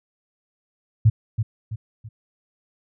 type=tone with echo; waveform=sine; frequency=110 Hz; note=A2; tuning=in tune; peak=-10 dBFS; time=1.05-1.1 s; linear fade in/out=10 ms; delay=330 ms; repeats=3; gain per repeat=-8 dB; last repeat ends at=2.09 s; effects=none